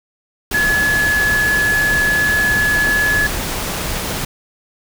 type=tone in noise; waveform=sine; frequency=1703 Hz; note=G#6; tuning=43 cents sharp; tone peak=-13 dBFS; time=0.54-3.27 s; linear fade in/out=5 ms; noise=pink; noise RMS=-22 dBFS; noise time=0.51-4.25 s; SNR=+6 dB; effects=none